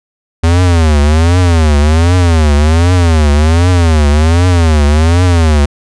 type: tone with vibrato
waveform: square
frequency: 81 Hz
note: E2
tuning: 30 cents flat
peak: -6 dBFS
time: 0.43-5.66 s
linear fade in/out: 10 ms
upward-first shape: triangle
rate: 1.3 Hz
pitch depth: 220 cents each way
effects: resampled to 22050 Hz